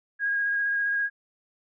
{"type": "tone with vibrato", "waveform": "sine", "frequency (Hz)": 1637, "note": "G#6", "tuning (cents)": -25, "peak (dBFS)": -23, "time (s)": [0.19, 1.1], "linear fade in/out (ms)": 50, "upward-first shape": "square", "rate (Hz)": 15, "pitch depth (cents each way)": 12, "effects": []}